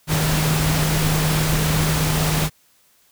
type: tone in noise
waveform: sine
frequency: 155.56 Hz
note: D#3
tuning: in tune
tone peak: -19 dBFS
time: 0.07-2.5 s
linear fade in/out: 50 ms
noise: pink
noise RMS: -22 dBFS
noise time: 0.07-2.5 s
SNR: 0 dB
effects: white hiss -58 dBFS RMS until 3.11 s